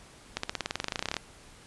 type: accelerating click train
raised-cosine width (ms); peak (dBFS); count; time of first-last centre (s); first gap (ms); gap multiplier
0.2; -12; 20; 0.37-1.167; 64; 0.95
effects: pink hiss -53 dBFS RMS until 1.66 s + resampled to 24000 Hz